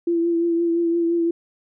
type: tone with vibrato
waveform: sine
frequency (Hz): 338.1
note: E4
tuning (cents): +44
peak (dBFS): -17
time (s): 0.07-1.31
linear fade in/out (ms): 5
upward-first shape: triangle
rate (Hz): 5.8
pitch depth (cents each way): 30
effects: none